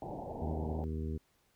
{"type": "low-pass noise", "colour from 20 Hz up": "white", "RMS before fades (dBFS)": -42, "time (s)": [0.02, 0.84], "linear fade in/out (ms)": 0, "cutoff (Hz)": 890, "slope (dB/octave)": 96}
{"type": "harmonic tone", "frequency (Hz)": 78.5, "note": "D#2", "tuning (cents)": 16, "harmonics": [1, 2, 3, 4, 5, 6], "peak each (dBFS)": [-36, -42, -42, -48, -45, -53], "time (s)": [0.41, 1.18], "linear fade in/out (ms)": 10}
{"effects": ["pink hiss -72 dBFS RMS until 1.55 s"]}